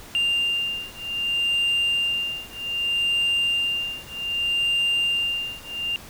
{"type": "beating tone pair", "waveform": "sine", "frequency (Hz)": [2794, 2794.64], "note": ["F7", "F7"], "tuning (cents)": [0, 1], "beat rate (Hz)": 0.64, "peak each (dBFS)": -23, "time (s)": [0.15, 5.96], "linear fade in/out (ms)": 0, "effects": ["tanh soft clip ceiling -17 dBFS", "pink hiss -43 dBFS RMS until 6.09 s"]}